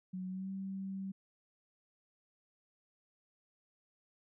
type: tone with pitch glide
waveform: sine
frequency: 185 to 192.86 Hz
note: F#3 to G3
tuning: 0 to -28 cents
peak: -38 dBFS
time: 0.13-1.12 s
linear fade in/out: 10 ms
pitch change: +72 cents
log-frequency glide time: 0.28-0.5 s
effects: none